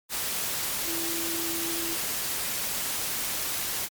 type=tone in noise; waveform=sine; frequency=333.7 Hz; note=E4; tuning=21 cents sharp; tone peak=-34 dBFS; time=0.84-1.97 s; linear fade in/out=50 ms; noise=white; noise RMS=-30 dBFS; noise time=0.09-3.89 s; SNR=-7 dB; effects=MP3 96 kbps